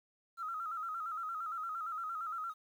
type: tone with vibrato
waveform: triangle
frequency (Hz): 1308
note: E6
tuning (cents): -14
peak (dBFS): -33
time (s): 0.37-2.54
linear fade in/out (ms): 50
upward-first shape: square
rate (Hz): 8.7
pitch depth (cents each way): 67
effects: tanh soft clip ceiling -35 dBFS + 11-bit